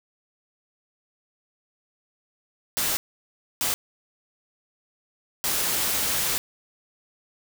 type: noise bursts at uneven times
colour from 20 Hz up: white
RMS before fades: -25 dBFS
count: 3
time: 2.77-2.97 / 3.61-3.74 / 5.44-6.38 s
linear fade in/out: 0 ms
effects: none